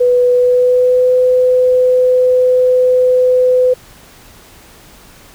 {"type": "tone with pitch glide", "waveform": "sine", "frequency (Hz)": [493.9, 504.9], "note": ["B4", "B4"], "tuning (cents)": [0, 38], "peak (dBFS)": -7, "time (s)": [0, 3.74], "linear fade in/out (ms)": 10, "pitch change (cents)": 38, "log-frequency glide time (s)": [0.31, 1.14], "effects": ["pink hiss -41 dBFS RMS until 5.34 s"]}